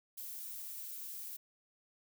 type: noise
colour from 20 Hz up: violet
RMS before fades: -45 dBFS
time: 0.17-1.37 s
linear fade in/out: 10 ms
effects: none